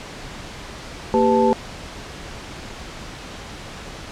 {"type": "tone cluster", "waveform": "sine", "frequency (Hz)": [230.2, 394.6, 499.2, 878], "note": ["A#3", "G4", "B4", "A5"], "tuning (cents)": [-22, 11, 19, -4], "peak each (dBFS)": -19, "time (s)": [1.14, 1.53], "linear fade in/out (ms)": 0, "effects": ["pink hiss -35 dBFS RMS until 4.11 s", "low-pass 6000 Hz 12 dB/octave"]}